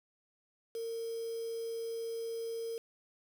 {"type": "tone with quantisation", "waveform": "sine", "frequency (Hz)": 458.1, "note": "A#4", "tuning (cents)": -30, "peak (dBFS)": -36, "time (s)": [0.75, 2.78], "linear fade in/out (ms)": 2, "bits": 8, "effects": []}